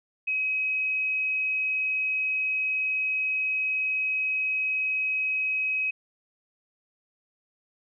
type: tone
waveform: sine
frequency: 2541 Hz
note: D#7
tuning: 36 cents sharp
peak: -24 dBFS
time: 0.27-5.91 s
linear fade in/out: 10 ms
effects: none